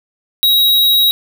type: tone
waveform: square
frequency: 3828 Hz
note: A#7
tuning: 45 cents sharp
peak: -9 dBFS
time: 0.43-1.11 s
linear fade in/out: 0 ms
effects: none